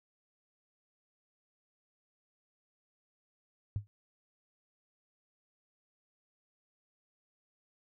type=tone with exponential decay; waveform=sine; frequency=102.9 Hz; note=G#2; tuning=16 cents flat; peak=-27 dBFS; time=3.76-3.87 s; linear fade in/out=0 ms; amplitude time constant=23 ms; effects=none